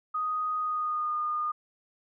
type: tone with pitch glide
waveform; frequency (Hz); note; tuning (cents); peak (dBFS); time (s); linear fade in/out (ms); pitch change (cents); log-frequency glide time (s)
sine; 1246 to 1220.4; D#6 to D#6; +2 to -34; -27; 0.14-1.52; 10; -36; 0.59-1.15
effects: none